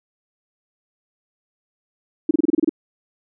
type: tone bursts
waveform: sine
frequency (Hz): 313.6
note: D#4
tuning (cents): +14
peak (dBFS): -11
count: 9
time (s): 2.29-2.694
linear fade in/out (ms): 5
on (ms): 20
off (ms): 28
effects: none